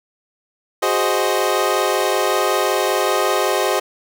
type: chord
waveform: 25% pulse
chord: Ab dominant seventh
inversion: third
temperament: equal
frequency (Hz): 370 / 415.3 / 523.3 / 622.3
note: Gb4 / Ab4 / C5 / Eb5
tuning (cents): 0 / 0 / 0 / 0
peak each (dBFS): -18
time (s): 0.82-3.8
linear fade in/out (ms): 10
effects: none